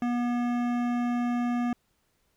sine tone with hard clipping, 241.7 Hz, B3, 37 cents flat, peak -27 dBFS, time 0.02-1.73 s, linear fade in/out 2 ms, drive 15 dB, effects pink hiss -72 dBFS RMS until 2.36 s

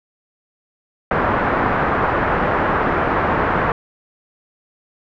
white low-pass noise, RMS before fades -18 dBFS, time 1.11-3.72 s, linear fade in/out 2 ms, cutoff 1500 Hz, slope 24 dB/octave, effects none

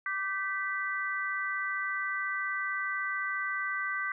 sine chord, G major, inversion second, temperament equal with one note detuned, 1174.7 / 1541 / 1975.5 Hz, D6 / G6 / B6, 0 / -30 / 0 cents, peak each -36 / -34 / -34 dBFS, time 0.06-4.12 s, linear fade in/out 2 ms, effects none

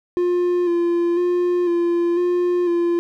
triangle tone with vibrato, 349.2 Hz, F4, in tune, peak -14 dBFS, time 0.17-2.99 s, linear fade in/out 0 ms, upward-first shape square, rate 1 Hz, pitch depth 25 cents each way, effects none

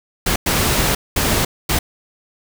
pink noise bursts at uneven times, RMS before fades -17 dBFS, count 4, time 0.26-0.36 / 0.46-0.95 / 1.16-1.45 / 1.69-1.79 s, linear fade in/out 5 ms, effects none

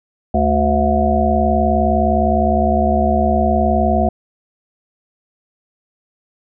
harmonic tone with a mistuned harmonic, 73.42 Hz, D2, in tune, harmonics 1 / 3 / 5 / 7 / 9 / 10, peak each -18 / -18 / -23 / -26 / -18 / -18 dBFS, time 0.34-4.09 s, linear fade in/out 5 ms, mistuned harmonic 10, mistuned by -33 cents, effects none

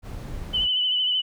brown noise, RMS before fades -34 dBFS, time 0.02-0.68 s, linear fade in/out 50 ms
sine tone with vibrato, 3000 Hz, F#7, 23 cents sharp, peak -20 dBFS, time 0.53-1.22 s, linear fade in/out 20 ms, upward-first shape triangle, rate 13 Hz, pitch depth 45 cents each way
effects none

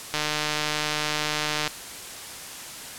click train, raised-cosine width 0.2 ms, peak -8 dBFS, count 233, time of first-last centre 0.14-1.676 s, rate 151 Hz, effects white hiss -38 dBFS RMS until 2.98 s + low-pass 11000 Hz 12 dB/octave

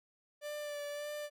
45% pulse tone with vibrato, 587.3 Hz, D5, in tune, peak -39 dBFS, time 0.41-1.3 s, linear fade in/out 50 ms, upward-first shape sine, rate 1.7 Hz, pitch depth 21 cents each way, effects none

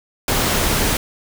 pink noise, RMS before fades -18 dBFS, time 0.28-0.97 s, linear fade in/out 2 ms, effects none

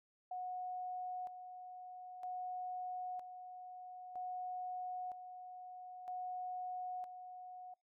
sine tone with tremolo, 731 Hz, F#5, 21 cents flat, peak -40 dBFS, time 0.31-7.74 s, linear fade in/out 5 ms, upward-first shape square, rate 0.52 Hz, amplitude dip 60%, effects noise-tail reverb RT60 0.2 s tail -25 dB re dry

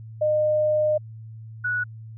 sine tone pair in turn, 610 / 1469.4 Hz, D#5 / F#6, -34 / -12 cents, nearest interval octave + minor third, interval 1522 cents, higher second, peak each -18 / -22 dBFS, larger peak first, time 0.21-0.98 / 1.64-1.84 s, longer first, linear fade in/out 10 ms, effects added 111 Hz sine -37 dBFS peak until 2.17 s

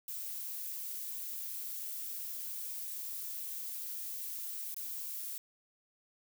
violet noise with dropouts, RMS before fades -41 dBFS, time 0.08-5.38 s, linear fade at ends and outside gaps 2 ms, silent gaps 4.744-4.764 s, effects none

